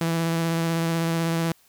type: tone with vibrato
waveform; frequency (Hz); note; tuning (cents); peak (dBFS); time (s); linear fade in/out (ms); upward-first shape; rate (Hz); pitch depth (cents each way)
sawtooth; 165.6; E3; +8; -18; 0.01-1.52; 2; sine; 16; 15
effects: white hiss -59 dBFS RMS until 1.68 s